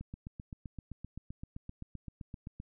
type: click train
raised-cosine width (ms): 5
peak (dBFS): -30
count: 21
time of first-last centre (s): 0.01-2.601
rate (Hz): 7.72
effects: none